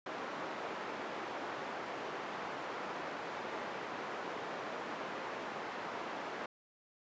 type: band-pass noise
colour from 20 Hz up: white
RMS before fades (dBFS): -42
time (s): 0.06-6.46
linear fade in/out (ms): 2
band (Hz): 260 to 1200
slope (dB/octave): 12
effects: resampled to 16000 Hz